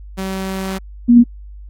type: tone pair in turn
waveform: sawtooth / sine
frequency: 190.9 / 239.1 Hz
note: G3 / A#3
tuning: -46 / +44 cents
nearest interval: major third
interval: 390 cents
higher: second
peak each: -17 / -5 dBFS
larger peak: second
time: 0.17-0.79 / 1.08-1.24 s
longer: first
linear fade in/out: 20 ms
effects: added 50 Hz sine -32 dBFS peak until 1.69 s + AAC 48 kbps